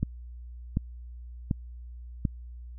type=click train; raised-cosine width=5 ms; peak=-13 dBFS; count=4; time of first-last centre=0.03-2.252 s; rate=1.35 Hz; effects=added 60 Hz sine -40 dBFS peak until 2.78 s